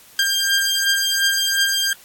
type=beating tone pair; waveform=15% pulse; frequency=1595 / 1597.8 Hz; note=G6 / G6; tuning=+30 / +33 cents; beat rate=2.8 Hz; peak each=-12 / -14 dBFS; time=0.19-1.93 s; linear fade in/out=2 ms; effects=white hiss -47 dBFS RMS until 2.04 s + AAC 64 kbps